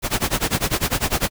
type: noise with tremolo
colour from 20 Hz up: pink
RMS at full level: -18 dBFS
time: 0.02-1.3 s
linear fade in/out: 50 ms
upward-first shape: sine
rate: 10 Hz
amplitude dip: 95%
effects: none